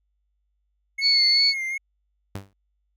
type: tone with vibrato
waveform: triangle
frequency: 2159 Hz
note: C#7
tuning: 46 cents flat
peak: -24 dBFS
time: 0.98-1.78 s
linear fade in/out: 10 ms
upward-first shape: sine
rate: 2.6 Hz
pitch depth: 55 cents each way
type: tone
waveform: sine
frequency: 4435 Hz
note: C#8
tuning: in tune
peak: -16 dBFS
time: 1.01-1.54 s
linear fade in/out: 50 ms
type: tone with exponential decay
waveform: sawtooth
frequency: 98.4 Hz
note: G2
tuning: 7 cents sharp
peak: -24 dBFS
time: 2.35-2.53 s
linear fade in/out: 0 ms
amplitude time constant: 38 ms
effects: added 50 Hz sine -69 dBFS peak until 2.96 s